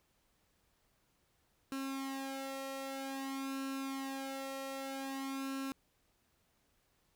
sawtooth tone with flanger, 270 Hz, C#4, 45 cents flat, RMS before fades -41 dBFS, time 1.72-5.72 s, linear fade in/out 0 ms, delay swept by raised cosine 0.73 to 1.57 ms, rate 0.52 Hz, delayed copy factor +0.75, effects pink hiss -75 dBFS RMS until 7.15 s

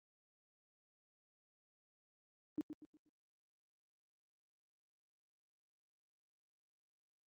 sine tone with echo, 303.9 Hz, D#4, 41 cents flat, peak -35 dBFS, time 2.58-2.61 s, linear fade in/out 0 ms, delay 120 ms, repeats 4, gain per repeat -9 dB, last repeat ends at 3.09 s, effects high-pass 100 Hz 12 dB/octave + Opus 32 kbps

